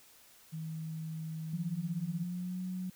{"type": "tone", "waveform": "sine", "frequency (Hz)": 159.7, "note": "D#3", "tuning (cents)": 45, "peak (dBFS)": -37, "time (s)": [0.52, 2.25], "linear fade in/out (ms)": 20}
{"type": "tone with pitch glide", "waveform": "sine", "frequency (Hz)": [176.1, 183.9], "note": ["F3", "F#3"], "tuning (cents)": [15, -10], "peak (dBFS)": -35, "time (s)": [1.53, 2.9], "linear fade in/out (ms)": 5, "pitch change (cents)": 75, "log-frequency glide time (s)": [2.24, 2.61]}
{"effects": ["white hiss -60 dBFS RMS until 2.95 s"]}